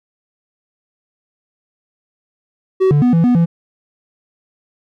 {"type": "tone with pitch steps", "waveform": "triangle", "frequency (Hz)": [378.3, 146.1, 246.6, 166.4, 245.5, 168.4], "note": ["F#4", "D3", "B3", "E3", "B3", "E3"], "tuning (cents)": [38, -9, -2, 17, -10, 37], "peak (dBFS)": -7, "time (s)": [2.8, 3.46], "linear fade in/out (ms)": 20, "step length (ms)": 110, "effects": []}